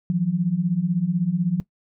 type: beating tone pair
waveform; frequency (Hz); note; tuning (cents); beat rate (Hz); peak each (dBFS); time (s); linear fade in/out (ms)
sine; 164.3 / 180.3; E3 / F#3; -5 / -45; 16; -24 / -20; 0.1-1.6; 0
effects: noise-tail reverb RT60 0.1 s tail -18 dB re dry